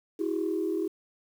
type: tone cluster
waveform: sine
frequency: 324.3 / 365.1 / 404.8 Hz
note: E4 / F#4 / G#4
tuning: -28 / -23 / -44 cents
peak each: -29 / -32 / -31 dBFS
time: 0.19-0.88 s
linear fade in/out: 10 ms
effects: tanh soft clip ceiling -19 dBFS + 9-bit